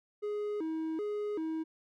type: tone with vibrato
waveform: triangle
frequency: 364.9 Hz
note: F#4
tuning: 24 cents flat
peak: -30 dBFS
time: 0.22-1.64 s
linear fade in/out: 20 ms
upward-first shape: square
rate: 1.3 Hz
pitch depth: 230 cents each way
effects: MP3 96 kbps